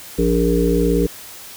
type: harmonic tone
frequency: 58.2 Hz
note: A#1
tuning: 2 cents flat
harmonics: 1 / 3 / 5 / 7 / 8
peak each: -20 / -20 / -20 / -20 / -20 dBFS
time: 0.18-1.07 s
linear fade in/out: 10 ms
effects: white hiss -37 dBFS RMS until 1.56 s